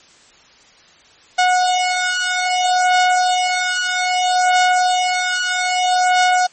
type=beating tone pair; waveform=sawtooth; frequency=730 / 730.62 Hz; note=F#5 / F#5; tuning=-24 / -22 cents; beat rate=0.62 Hz; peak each=-13 dBFS; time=1.38-6.47 s; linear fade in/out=10 ms; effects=white hiss -48 dBFS RMS until 6.52 s + MP3 32 kbps